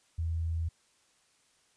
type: tone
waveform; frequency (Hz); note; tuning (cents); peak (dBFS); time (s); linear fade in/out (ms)
sine; 82.2; E2; -4; -29; 0.18-0.69; 10
effects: white hiss -68 dBFS RMS until 1.76 s + resampled to 22050 Hz